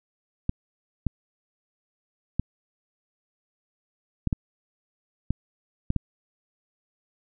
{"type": "clicks", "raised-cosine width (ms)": 5, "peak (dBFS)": -11, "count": 8, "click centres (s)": [0.494, 1.067, 2.396, 4.273, 4.328, 5.306, 5.904, 5.963], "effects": []}